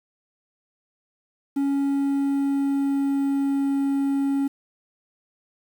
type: tone with pitch glide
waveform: triangle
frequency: 278.3 to 276.4 Hz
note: C#4 to C#4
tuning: +7 to -5 cents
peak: -18 dBFS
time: 1.56-4.48 s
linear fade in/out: 10 ms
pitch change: -12 cents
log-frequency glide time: 1.78-3.79 s
effects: 8-bit